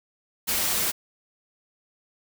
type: noise with comb filter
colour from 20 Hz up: white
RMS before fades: -25 dBFS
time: 0.47-0.92 s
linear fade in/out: 20 ms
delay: 7.3 ms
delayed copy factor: -0.55
effects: none